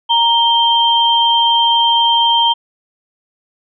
sine tone pair together, 932.3 / 3156 Hz, A#5 / G7, 0 / +11 cents, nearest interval octave + major sixth, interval 2111 cents, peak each -12 dBFS, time 0.09-2.54 s, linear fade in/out 20 ms, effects none

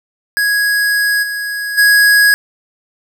square tone with level steps, 1661.2 Hz, G#6, in tune, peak -12 / -19 / -7 dBFS, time 0.37-2.34 s, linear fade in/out 0 ms, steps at 1.22 / 1.77 s, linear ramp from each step 20 ms, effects none

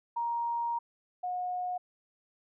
sine tone pair in turn, 939 / 724.1 Hz, A#5 / F#5, +12 / -38 cents, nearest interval major third, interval 450 cents, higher first, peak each -29 / -31 dBFS, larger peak first, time 0.16-0.79 / 1.23-1.78 s, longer first, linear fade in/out 10 ms, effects none

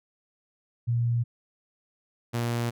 sine / sawtooth tone pair in turn, 118.4 / 118.4 Hz, A#2 / A#2, +27 / +27 cents, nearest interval unison, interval 0 cents, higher neither, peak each -22 dBFS, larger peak neither, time 0.87-1.24 / 2.33-2.71 s, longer second, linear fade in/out 20 ms, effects none

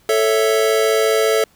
square chord, A major, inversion none, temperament equal, 440 / 554.4 / 659.3 Hz, A4 / C#5 / E5, 0 / 0 / 0 cents, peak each -16 / -22 / -21 dBFS, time 0.09-1.44 s, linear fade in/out 2 ms, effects pink hiss -55 dBFS RMS until 1.55 s

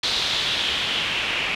white noise with low-pass filter sweep, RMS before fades -24 dBFS, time 0.03-1.55 s, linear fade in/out 5 ms, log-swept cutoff 4000 to 2600 Hz, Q 3.6, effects none

